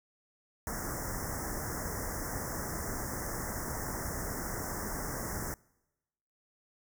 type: band-stop noise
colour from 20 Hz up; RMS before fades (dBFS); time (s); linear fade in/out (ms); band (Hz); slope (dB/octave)
pink; -37; 0.67-5.54; 0; 2000 to 5300; 96
effects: noise-tail reverb RT60 1.0 s tail -25 dB re dry